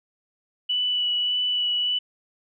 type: tone with vibrato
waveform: sine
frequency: 2960 Hz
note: F#7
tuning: in tune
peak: -21 dBFS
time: 0.69-1.99 s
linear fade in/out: 10 ms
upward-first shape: sine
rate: 1.7 Hz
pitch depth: 12 cents each way
effects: none

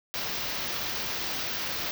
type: band-stop noise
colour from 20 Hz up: white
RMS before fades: -32 dBFS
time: 0.14-1.91 s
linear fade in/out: 0 ms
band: 6000 to 16000 Hz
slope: 48 dB/octave
effects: none

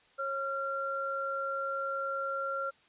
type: tone pair together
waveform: sine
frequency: 545 / 1375.3 Hz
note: C#5 / F6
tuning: -29 / -27 cents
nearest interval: octave + major third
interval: 1602 cents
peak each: -36 / -33 dBFS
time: 0.18-2.71 s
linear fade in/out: 20 ms
effects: white hiss -64 dBFS RMS until 2.88 s + resampled to 8000 Hz

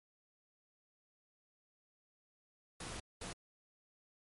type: noise bursts at uneven times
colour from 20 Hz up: pink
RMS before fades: -45 dBFS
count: 2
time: 2.8-3 / 3.21-3.33 s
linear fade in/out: 5 ms
effects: MP3 48 kbps

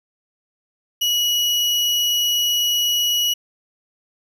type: tone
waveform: 35% pulse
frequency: 2918 Hz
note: F#7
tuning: 25 cents flat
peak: -15 dBFS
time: 1.01-3.34 s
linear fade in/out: 10 ms
effects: none

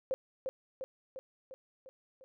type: tone with echo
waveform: sine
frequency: 526 Hz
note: C5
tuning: 9 cents sharp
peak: -29 dBFS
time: 0.11-0.14 s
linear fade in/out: 0 ms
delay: 350 ms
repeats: 6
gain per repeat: -4 dB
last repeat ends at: 2.24 s
effects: none

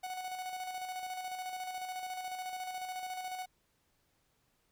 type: tone with tremolo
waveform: 45% pulse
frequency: 740 Hz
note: F#5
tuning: in tune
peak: -37 dBFS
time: 0.03-3.46 s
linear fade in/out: 10 ms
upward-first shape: square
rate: 14 Hz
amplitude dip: 40%
effects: pink hiss -75 dBFS RMS until 4.71 s

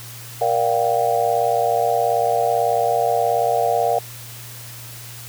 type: chord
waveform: sine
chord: G minor seventh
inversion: first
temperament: just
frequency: 470.4 / 588 / 705.6 / 784 Hz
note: Bb4 / D5 / F5 / G5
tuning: +16 / +2 / +18 / 0 cents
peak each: -22 / -23 / -19 / -23 dBFS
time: 0.41-3.99 s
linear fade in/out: 5 ms
effects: added 118 Hz sine -38 dBFS peak until 5.28 s + white hiss -38 dBFS RMS until 5.28 s

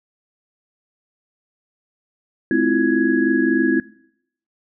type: tone cluster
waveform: sine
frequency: 214.3 / 260.3 / 326 / 349.7 / 1669 Hz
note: A3 / C4 / E4 / F4 / G#6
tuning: -45 / -9 / -19 / +2 / +8 cents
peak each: -24 / -19 / -18 / -23 / -23 dBFS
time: 2.51-3.8 s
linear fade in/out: 2 ms
effects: noise-tail reverb RT60 0.7 s tail -21 dB re dry

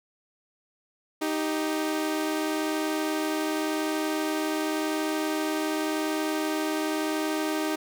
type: tone pair together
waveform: sawtooth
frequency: 311.1 / 392 Hz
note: D#4 / G4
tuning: 0 / 0 cents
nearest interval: major third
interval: 400 cents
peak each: -23 / -28 dBFS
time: 1.21-7.76 s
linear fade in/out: 10 ms
effects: none

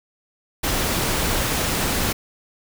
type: noise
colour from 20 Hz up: pink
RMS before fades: -22 dBFS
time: 0.63-2.13 s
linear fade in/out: 10 ms
effects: none

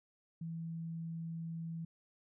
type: tone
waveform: sine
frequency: 164.81 Hz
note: E3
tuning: in tune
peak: -39 dBFS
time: 0.41-1.85 s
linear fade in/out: 5 ms
effects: none

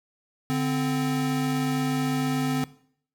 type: tone pair together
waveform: square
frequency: 145.77 / 259.2 Hz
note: D3 / C4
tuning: -13 / -16 cents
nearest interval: minor seventh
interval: 997 cents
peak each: -28 / -26 dBFS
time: 0.5-2.64 s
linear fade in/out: 0 ms
effects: noise-tail reverb RT60 0.6 s tail -19 dB re dry

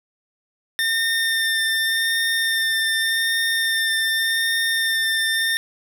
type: tone with vibrato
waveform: 25% pulse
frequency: 1809 Hz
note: A6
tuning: 48 cents sharp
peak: -15 dBFS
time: 0.79-5.57 s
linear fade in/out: 0 ms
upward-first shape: sine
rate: 0.86 Hz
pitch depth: 13 cents each way
effects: none

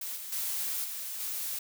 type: noise with level steps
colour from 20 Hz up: blue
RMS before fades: -37 / -41 / -33 / -38 / -35 dBFS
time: 0.01-1.59 s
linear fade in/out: 5 ms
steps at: 0.16 / 0.32 / 0.84 / 1.2 s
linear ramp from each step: 5 ms
effects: none

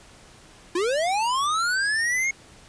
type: linear sweep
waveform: square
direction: up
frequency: 329.6 to 2182 Hz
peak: -22 dBFS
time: 0.75-2.31 s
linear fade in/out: 5 ms
effects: pink hiss -50 dBFS RMS until 2.68 s + resampled to 22050 Hz

